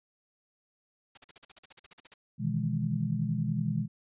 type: noise bursts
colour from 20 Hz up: white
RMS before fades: -48 dBFS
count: 15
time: 1.15-2.14 s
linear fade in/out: 5 ms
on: 24 ms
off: 45 ms
type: chord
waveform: sine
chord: E major seventh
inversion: second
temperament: equal with one note detuned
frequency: 123.47 / 154.13 / 164.81 / 207.7 Hz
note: B2 / D#3 / E3 / G#3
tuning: 0 / -16 / 0 / 0 cents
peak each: -33 dBFS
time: 2.38-3.88 s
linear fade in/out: 50 ms
effects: resampled to 8000 Hz